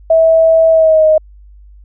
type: tone with pitch glide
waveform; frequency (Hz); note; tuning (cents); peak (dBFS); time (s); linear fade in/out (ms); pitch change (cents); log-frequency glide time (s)
sine; 650 to 624.2; E5 to D#5; -24 to +5; -5; 0.1-1.18; 5; -71; 0.7-1.06
effects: added 50 Hz sine -36 dBFS peak until 1.84 s